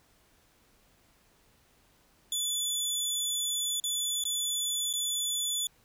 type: tone with dropouts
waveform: 20% pulse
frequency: 3463 Hz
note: A7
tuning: 28 cents flat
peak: -23 dBFS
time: 2.32-5.67 s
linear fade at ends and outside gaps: 2 ms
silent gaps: 3.8-3.839 / 4.239-4.252 / 4.929-4.936 s
effects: pink hiss -65 dBFS RMS until 5.84 s